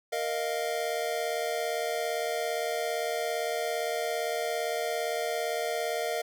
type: chord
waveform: square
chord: Bb suspended fourth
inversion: none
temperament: just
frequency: 466.2 / 621.6 / 699.2 Hz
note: Bb4 / Eb5 / F5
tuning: 0 / -2 / +2 cents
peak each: -34 dBFS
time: 0.12-6.22 s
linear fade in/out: 10 ms
effects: none